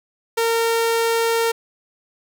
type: tone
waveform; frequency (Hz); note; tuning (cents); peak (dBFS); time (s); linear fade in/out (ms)
sawtooth; 458.8; A#4; -28; -13; 0.37-1.52; 10
effects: none